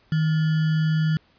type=tone with sample-and-hold; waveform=sine; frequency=157.1 Hz; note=D#3; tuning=17 cents sharp; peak=-18 dBFS; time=0.12-1.17 s; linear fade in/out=2 ms; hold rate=1575 Hz; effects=pink hiss -60 dBFS RMS until 1.38 s + resampled to 11025 Hz